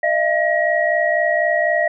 sine tone cluster, 614 / 678 / 1901 Hz, D#5 / E5 / A#6, -23 / +49 / +33 cents, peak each -19 dBFS, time 0.03-1.88 s, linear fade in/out 5 ms, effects none

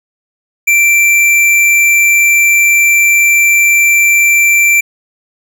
sine tone with tanh clipping, 2349 Hz, D7, in tune, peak -7 dBFS, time 0.67-4.81 s, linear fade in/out 10 ms, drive 17 dB, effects none

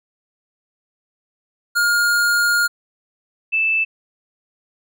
square / sine tone pair in turn, 1419 / 2637 Hz, F6 / E7, +27 / 0 cents, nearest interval major seventh, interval 1073 cents, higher second, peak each -15 dBFS, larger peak neither, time 1.75-2.68 / 3.52-3.85 s, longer first, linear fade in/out 20 ms, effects none

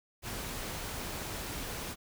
pink noise, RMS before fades -39 dBFS, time 0.22-1.96 s, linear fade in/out 50 ms, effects none

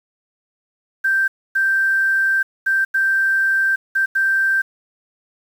sine tone bursts at uneven times, 1568 Hz, G6, in tune, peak -14 dBFS, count 6, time 1.04-1.28 / 1.55-2.43 / 2.66-2.85 / 2.94-3.76 / 3.95-4.06 / 4.15-4.62 s, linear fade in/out 10 ms, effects 7-bit

